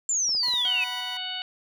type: exponential sweep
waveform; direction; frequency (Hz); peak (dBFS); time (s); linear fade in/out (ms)
sine; down; 7400 to 2489; -22; 0.09-0.84; 2
type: clicks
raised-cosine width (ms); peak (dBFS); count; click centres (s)
1; -31; 4; 0.292 / 0.35 / 0.483 / 0.538
type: tone with tremolo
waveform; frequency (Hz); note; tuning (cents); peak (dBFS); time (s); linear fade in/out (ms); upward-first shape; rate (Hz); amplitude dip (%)
25% pulse; 980; B5; -14; -31; 0.43-1.17; 2; square; 2.6; 35
type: harmonic tone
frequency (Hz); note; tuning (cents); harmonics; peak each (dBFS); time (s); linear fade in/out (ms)
740; F#5; 0; 1 / 2 / 3 / 4 / 5 / 6; -40 / -40 / -42 / -32 / -37 / -41; 0.65-1.42; 0
effects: none